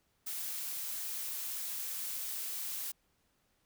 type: noise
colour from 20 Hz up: blue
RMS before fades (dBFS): -39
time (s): 0.26-2.92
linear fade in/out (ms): 10
effects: pink hiss -75 dBFS RMS until 3.65 s